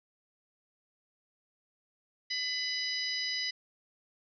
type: harmonic tone with a mistuned harmonic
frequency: 992 Hz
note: B5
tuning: 7 cents sharp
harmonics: 2 / 3 / 4 / 5 / 6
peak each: -37 / -41 / -39 / -34 / -48 dBFS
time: 2.3-3.51 s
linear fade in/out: 10 ms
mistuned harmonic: 2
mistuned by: +21 cents
effects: none